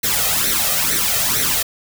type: noise with flanger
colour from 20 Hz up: white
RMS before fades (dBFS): -18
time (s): 0.03-1.63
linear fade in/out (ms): 10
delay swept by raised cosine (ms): 0.5 to 1.6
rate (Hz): 2.2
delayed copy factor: +0.7
effects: none